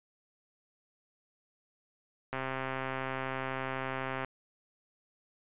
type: click train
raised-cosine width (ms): 0.5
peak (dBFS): -20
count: 254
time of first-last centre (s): 2.33-4.247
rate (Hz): 132
effects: resampled to 8000 Hz